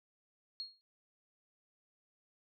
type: tone with exponential decay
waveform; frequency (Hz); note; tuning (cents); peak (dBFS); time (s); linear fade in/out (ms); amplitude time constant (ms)
sine; 4283; C8; +40; -36; 0.6-0.81; 0; 44
effects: none